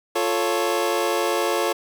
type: chord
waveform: 25% pulse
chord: F augmented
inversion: none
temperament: equal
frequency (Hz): 349.2 / 440 / 554.4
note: F4 / A4 / C#5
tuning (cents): 0 / 0 / 0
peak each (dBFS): -21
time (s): 0.15-1.73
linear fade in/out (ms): 10
effects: none